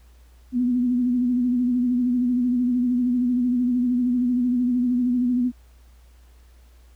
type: tone with vibrato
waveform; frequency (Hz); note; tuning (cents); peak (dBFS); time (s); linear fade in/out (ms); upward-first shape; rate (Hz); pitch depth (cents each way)
sine; 246.9; B3; 0; -18; 0.52-5.52; 50; sine; 13; 46
effects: added 60 Hz sine -48 dBFS peak until 6.95 s + pink hiss -61 dBFS RMS until 6.95 s